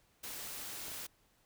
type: noise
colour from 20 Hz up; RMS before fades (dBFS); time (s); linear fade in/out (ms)
white; -44; 0.23-1.07; 10
type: clicks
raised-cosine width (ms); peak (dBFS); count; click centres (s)
1; -37; 2; 0.882 / 0.917
effects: pink hiss -71 dBFS RMS until 1.45 s